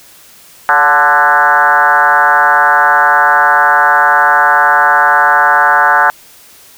sine tone with frequency modulation, 1185 Hz, D6, 15 cents sharp, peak -5 dBFS, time 0.69-6.1 s, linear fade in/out 0 ms, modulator 153 Hz, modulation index 3.1, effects white hiss -40 dBFS RMS until 6.77 s

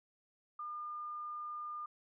sine tone, 1208 Hz, D6, 48 cents sharp, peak -40 dBFS, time 0.59-1.86 s, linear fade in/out 5 ms, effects none

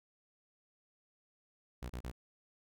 sawtooth tone bursts, 61.7 Hz, B1, 1 cent flat, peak -36 dBFS, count 3, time 1.82-2.116 s, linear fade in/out 10 ms, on 76 ms, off 34 ms, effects none

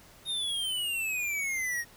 square exponential sweep, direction down, 3729 to 1852 Hz, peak -30 dBFS, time 0.25-1.85 s, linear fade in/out 50 ms, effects pink hiss -55 dBFS RMS until 1.96 s

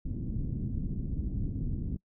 pink low-pass noise, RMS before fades -33 dBFS, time 0.05-1.97 s, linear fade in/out 10 ms, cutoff 260 Hz, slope 24 dB/octave, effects noise-tail reverb RT60 0.1 s tail -25 dB re dry

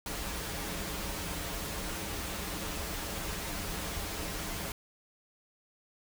pink noise with comb filter, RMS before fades -37 dBFS, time 0.06-4.72 s, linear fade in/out 2 ms, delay 8.1 ms, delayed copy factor -0.65, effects none

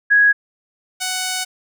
sine / 5% pulse tone pair in turn, 1661.2 / 742.8 Hz, G#6 / F#5, 0 / +7 cents, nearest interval octave + major second, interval 1393 cents, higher first, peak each -9 dBFS, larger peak neither, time 0.1-0.33 / 1-1.45 s, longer second, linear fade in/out 20 ms, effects none

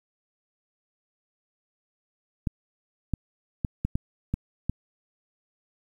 clicks, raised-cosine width 5 ms, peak -13 dBFS, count 7, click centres 2.472 / 3.137 / 3.648 / 3.85 / 3.955 / 4.34 / 4.696 s, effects 9-bit

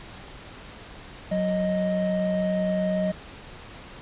triangle tone pair together, 185.01 / 622.3 Hz, F#3 / D#5, 0 / 0 cents, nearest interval octave + major sixth, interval 2100 cents, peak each -23 dBFS, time 1.31-3.12 s, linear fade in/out 10 ms, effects pink hiss -43 dBFS RMS until 4.01 s + resampled to 8000 Hz

